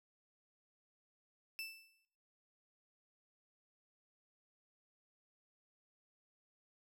30% pulse tone with exponential decay, 2649 Hz, E7, 8 cents sharp, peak -37 dBFS, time 1.59-2.05 s, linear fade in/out 0 ms, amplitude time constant 98 ms, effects noise-tail reverb RT60 1.0 s tail -25 dB re dry

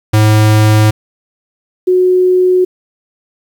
square / sine tone pair in turn, 107.5 / 366.4 Hz, A2 / F#4, -40 / -17 cents, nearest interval octave + major sixth, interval 2123 cents, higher second, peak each -6 dBFS, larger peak neither, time 0.13-0.91 / 1.87-2.65 s, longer neither, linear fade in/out 10 ms, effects 7-bit

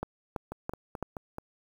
two click trains, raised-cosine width 1 ms, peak -18 / -23 dBFS, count 4 / 5, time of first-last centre 0.03-1.027 / 0.52-1.384 s, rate 3.01 / 4.63 Hz, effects 8-bit

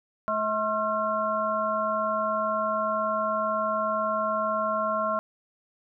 harmonic tone with a mistuned harmonic, 214.5 Hz, A3, 44 cents flat, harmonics 1 / 3 / 5 / 6, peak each -36 / -28 / -28 / -30 dBFS, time 0.28-5.19 s, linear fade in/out 0 ms, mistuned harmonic 6, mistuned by +100 cents, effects none

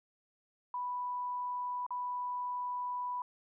sine tone with dropouts, 987.8 Hz, B5, in tune, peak -34 dBFS, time 0.74-3.22 s, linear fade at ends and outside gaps 2 ms, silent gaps 1.865-1.906 s, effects none

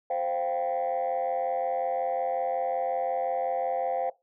sine chord, C suspended fourth, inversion none, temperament equal, 523.3 / 698.5 / 784 Hz, C5 / F5 / G5, 0 / 0 / 0 cents, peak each -29 dBFS, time 0.1-4.1 s, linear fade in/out 5 ms, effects noise-tail reverb RT60 0.2 s tail -18 dB re dry + tanh soft clip ceiling -21 dBFS

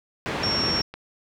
pink band-pass noise, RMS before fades -28 dBFS, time 0.26-0.81 s, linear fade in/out 0 ms, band 100 to 3000 Hz, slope 12 dB/octave
sine tone, 5500 Hz, F8, 27 cents flat, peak -23 dBFS, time 0.43-0.82 s, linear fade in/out 5 ms
clicks, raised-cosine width 0.3 ms, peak -21 dBFS, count 2, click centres 0.813 / 0.94 s
effects none

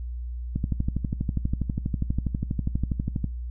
click train, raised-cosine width 5 ms, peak -13 dBFS, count 34, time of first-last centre 0.56-3.243 s, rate 12.3 Hz, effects noise-tail reverb RT60 0.3 s tail -22 dB re dry + added 60 Hz sine -30 dBFS peak until 3.5 s

